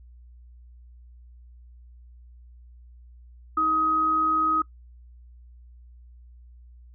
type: tone pair together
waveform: sine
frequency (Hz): 315.7 / 1260.8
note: D#4 / D#6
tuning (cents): +25 / +23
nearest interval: 2 octaves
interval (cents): 2398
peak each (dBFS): -31 / -20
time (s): 3.57-4.62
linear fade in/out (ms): 5
effects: noise-tail reverb RT60 0.1 s tail -21 dB re dry + added 60 Hz sine -46 dBFS peak until 6.94 s